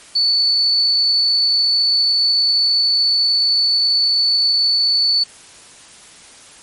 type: tone with amplitude modulation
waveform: sine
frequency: 4471 Hz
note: C#8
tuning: 14 cents sharp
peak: -11 dBFS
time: 0.15-5.24 s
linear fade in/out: 10 ms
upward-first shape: sine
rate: 195 Hz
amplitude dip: 25%
effects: white hiss -42 dBFS RMS until 6.62 s + MP3 48 kbps

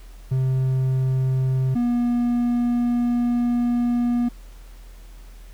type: tone pair in turn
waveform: triangle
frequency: 130.81 / 240.7 Hz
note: C3 / B3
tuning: 0 / -44 cents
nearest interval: major seventh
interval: 1056 cents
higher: second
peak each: -16 dBFS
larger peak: neither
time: 0.31-1.75 / 1.75-4.29 s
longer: second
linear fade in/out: 10 ms
effects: added 41 Hz sine -39 dBFS peak until 5.53 s + pink hiss -53 dBFS RMS until 5.53 s

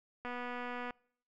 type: click train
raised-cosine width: 0.5 ms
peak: -27 dBFS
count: 162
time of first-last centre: 0.25-0.907 s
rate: 245 Hz
effects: noise-tail reverb RT60 0.6 s tail -26 dB re dry

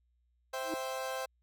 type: chord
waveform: 30% pulse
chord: C major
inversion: none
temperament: equal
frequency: 523.3 / 659.3 / 784 Hz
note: C5 / E5 / G5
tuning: 0 / 0 / 0 cents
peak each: -35 / -40 / -39 dBFS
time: 0.53-1.26 s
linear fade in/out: 10 ms
type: tone with exponential growth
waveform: triangle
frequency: 321.4 Hz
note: E4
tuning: 44 cents flat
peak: -29 dBFS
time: 0.61-0.74 s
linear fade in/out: 1 ms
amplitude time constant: 28 ms
effects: added 60 Hz sine -70 dBFS peak until 1.42 s

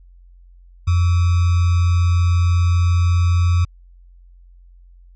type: tone with sample-and-hold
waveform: sine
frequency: 87.31 Hz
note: F2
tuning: in tune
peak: -12 dBFS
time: 0.87-3.65 s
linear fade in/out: 10 ms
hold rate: 1225 Hz
effects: added 44 Hz sine -43 dBFS peak until 5.15 s + resampled to 16000 Hz

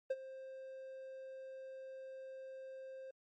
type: tone with ADSR envelope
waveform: triangle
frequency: 528 Hz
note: C5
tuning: 16 cents sharp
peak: -29 dBFS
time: 0.1-3.11 s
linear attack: 8 ms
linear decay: 40 ms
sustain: -16 dB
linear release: 6 ms
effects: MP3 32 kbps

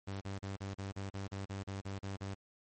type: tone bursts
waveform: sawtooth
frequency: 98 Hz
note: G2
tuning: in tune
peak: -35 dBFS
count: 13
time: 0.07-2.346 s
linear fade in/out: 10 ms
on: 140 ms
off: 38 ms
effects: MP3 32 kbps

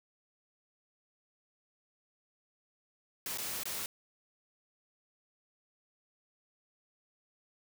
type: noise with dropouts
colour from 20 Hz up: white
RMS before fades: -38 dBFS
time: 3.26-3.86 s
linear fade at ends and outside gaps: 1 ms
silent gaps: 3.375-3.384 / 3.634-3.655 s
effects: none

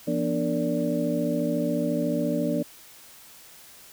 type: tone cluster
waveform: sine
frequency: 170.7 / 242.7 / 296.8 / 462.5 / 581 Hz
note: F3 / B3 / D4 / A#4 / D5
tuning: -39 / -30 / +18 / -14 / -19 cents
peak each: -30 / -28 / -28 / -34 / -29 dBFS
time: 0.07-2.63 s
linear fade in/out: 10 ms
effects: white hiss -49 dBFS RMS until 3.92 s

